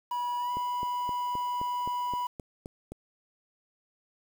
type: tone with pitch glide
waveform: triangle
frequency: 974 to 982.5 Hz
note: B5 to B5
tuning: -24 to -9 cents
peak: -27 dBFS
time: 0.11-2.27 s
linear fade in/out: 5 ms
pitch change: +15 cents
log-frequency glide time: 0.38-0.52 s
type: click train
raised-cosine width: 2 ms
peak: -26 dBFS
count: 10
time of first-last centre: 0.57-2.92 s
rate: 3.83 Hz
effects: 8-bit